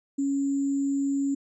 sine tone with sample-and-hold, 277.2 Hz, C#4, in tune, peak -23 dBFS, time 0.18-1.35 s, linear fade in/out 10 ms, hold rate 7350 Hz, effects resampled to 24000 Hz

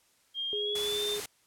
sine tone with pitch glide, 3215 to 3588 Hz, G7 to A7, +43 to +33 cents, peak -31 dBFS, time 0.34-1.19 s, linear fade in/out 50 ms, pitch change +190 cents, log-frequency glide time 0.52-1.02 s
sine tone, 415.3 Hz, G#4, in tune, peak -33 dBFS, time 0.53-1.2 s, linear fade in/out 0 ms
white noise, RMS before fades -37 dBFS, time 0.75-1.26 s, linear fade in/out 5 ms
effects white hiss -67 dBFS RMS until 1.46 s + low-pass 11000 Hz 12 dB/octave

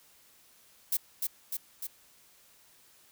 violet noise with echo, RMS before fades -28 dBFS, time 0.92-0.97 s, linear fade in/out 5 ms, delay 300 ms, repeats 3, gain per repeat -3 dB, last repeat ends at 1.87 s, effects white hiss -61 dBFS RMS until 3.11 s

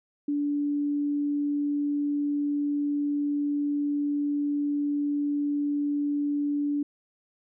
sine tone, 289.8 Hz, D4, 23 cents flat, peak -24 dBFS, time 0.28-6.83 s, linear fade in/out 5 ms, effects none

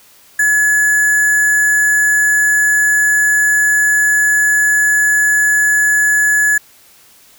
sine tone with sample-and-hold, 1700 Hz, G#6, 40 cents sharp, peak -9 dBFS, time 0.39-6.58 s, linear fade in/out 5 ms, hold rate 8820 Hz, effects white hiss -46 dBFS RMS until 7.38 s

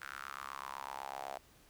sawtooth tone with high-pass filter sweep, 68 Hz, C#2, 33 cents flat, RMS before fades -45 dBFS, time 0.01-1.38 s, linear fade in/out 10 ms, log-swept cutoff 1500 to 690 Hz, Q 5.1, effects pink hiss -64 dBFS RMS until 1.69 s

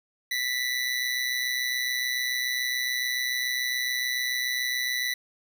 25% pulse tone with amplitude modulation, 1975.5 Hz, B6, in tune, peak -20 dBFS, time 0.31-5.14 s, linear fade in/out 5 ms, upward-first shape sine, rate 127 Hz, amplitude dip 55%, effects none

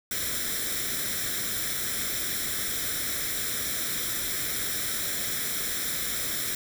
white noise with comb filter, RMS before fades -30 dBFS, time 0.11-6.55 s, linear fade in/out 2 ms, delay 0.54 ms, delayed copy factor +0.7, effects none

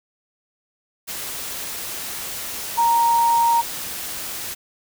sine tone in noise, 932.3 Hz, A#5, in tune, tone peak -14 dBFS, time 2.77-3.62 s, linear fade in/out 20 ms, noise white, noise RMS -30 dBFS, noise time 1.07-4.55 s, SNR +13 dB, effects none

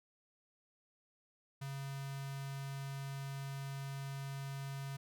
square tone with notch filter, 137.6 Hz, C#3, 12 cents flat, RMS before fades -43 dBFS, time 1.61-4.97 s, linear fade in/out 10 ms, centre 350 Hz, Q 0.67, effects none

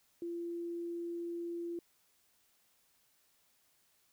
sine tone, 342 Hz, F4, 36 cents flat, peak -37 dBFS, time 0.22-1.79 s, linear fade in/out 2 ms, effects white hiss -72 dBFS RMS until 4.12 s

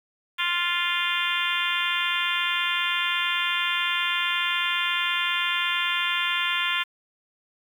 harmonic tone, 349.2 Hz, F4, in tune, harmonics 3 / 4 / 5 / 6 / 7 / 8 / 9 / 10, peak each -31 / -31 / -31 / -31 / -31 / -31 / -31 / -31 dBFS, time 0.38-6.84 s, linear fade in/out 20 ms, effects 8-bit

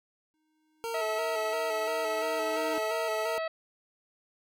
square tone with exponential growth, 311.1 Hz, D#4, in tune, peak -35 dBFS, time 0.34-2.78 s, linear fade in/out 0 ms, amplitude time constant 530 ms
25% pulse tone with vibrato, 447.4 Hz, A4, 29 cents sharp, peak -29 dBFS, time 0.84-3.38 s, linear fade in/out 0 ms, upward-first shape square, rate 2.9 Hz, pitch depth 45 cents each way
harmonic tone, 647 Hz, E5, 32 cents flat, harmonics 1 / 2 / 3 / 4 / 5 / 6 / 7, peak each -31 / -38 / -40 / -45 / -51 / -51 / -50 dBFS, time 0.94-3.48 s, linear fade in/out 5 ms
effects none

